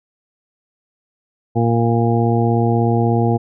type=harmonic tone; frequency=116.54 Hz; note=A#2; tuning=in tune; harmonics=1 / 2 / 3 / 4 / 6 / 7; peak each=-16 / -19 / -21 / -22 / -24 / -24 dBFS; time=1.55-3.38 s; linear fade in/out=20 ms; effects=none